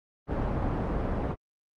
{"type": "low-pass noise", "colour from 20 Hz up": "pink", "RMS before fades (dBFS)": -29, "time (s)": [0.27, 1.36], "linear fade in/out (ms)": 50, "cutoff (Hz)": 890, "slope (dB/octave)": 12, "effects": ["Opus 32 kbps"]}